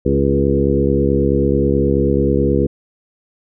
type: harmonic tone with a mistuned harmonic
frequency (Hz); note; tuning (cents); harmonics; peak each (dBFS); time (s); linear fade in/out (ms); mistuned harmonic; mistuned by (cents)
69.3; C#2; 0; 1 / 2 / 3 / 4 / 5 / 6 / 7; -20 / -20 / -20 / -20 / -20 / -20 / -20; 0.05-2.67; 10; 6; -20
effects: none